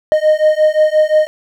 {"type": "beating tone pair", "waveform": "triangle", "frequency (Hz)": [614, 619.7], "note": ["D#5", "D#5"], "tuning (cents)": [-23, -7], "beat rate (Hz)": 5.7, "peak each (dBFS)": -10, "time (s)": [0.12, 1.27], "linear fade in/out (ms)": 0, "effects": []}